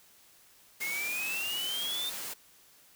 white high-pass noise, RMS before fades -39 dBFS, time 0.8-2.34 s, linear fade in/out 10 ms, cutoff 150 Hz, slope 12 dB/octave
triangle exponential sweep, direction up, 2133 to 3640 Hz, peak -31 dBFS, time 0.81-2.1 s, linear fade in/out 10 ms
effects white hiss -60 dBFS RMS until 2.95 s

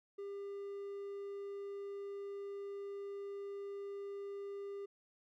triangle tone, 400 Hz, G4, 35 cents sharp, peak -40 dBFS, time 0.18-4.86 s, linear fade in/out 10 ms, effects none

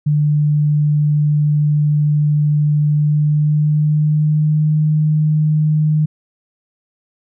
sine tone with pitch glide, 148.9 to 153.35 Hz, D3 to D#3, +24 to -25 cents, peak -11 dBFS, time 0.06-6.06 s, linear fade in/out 10 ms, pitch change +51 cents, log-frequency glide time 2.87-4.76 s, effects none

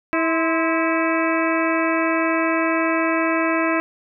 harmonic tone with a mistuned harmonic, 325.3 Hz, E4, 23 cents flat, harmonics 1 / 2 / 3 / 4 / 5 / 6 / 7 / 8, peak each -21 / -24 / -26 / -27 / -28 / -29 / -29 / -30 dBFS, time 0.13-3.8 s, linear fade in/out 0 ms, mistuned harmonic 3, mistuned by +97 cents, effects none

